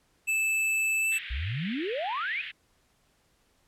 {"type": "tone with pitch glide", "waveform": "square", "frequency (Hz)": [2629, 2647], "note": ["E7", "E7"], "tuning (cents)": [-5, 7], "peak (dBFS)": -25, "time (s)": [0.27, 1.19], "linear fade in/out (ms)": 20, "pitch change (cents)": 12, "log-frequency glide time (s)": [1.01, 1.06]}
{"type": "band-pass noise", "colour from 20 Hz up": "pink", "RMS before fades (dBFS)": -40, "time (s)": [1.11, 2.52], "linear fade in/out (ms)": 20, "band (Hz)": [1700, 3400], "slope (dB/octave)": 48}
{"type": "exponential sweep", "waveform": "sine", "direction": "up", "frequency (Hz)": [55, 2644], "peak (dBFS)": -29, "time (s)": [1.3, 2.42], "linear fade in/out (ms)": 10}
{"effects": ["pink hiss -68 dBFS RMS until 3.67 s", "low-pass 12000 Hz 12 dB/octave"]}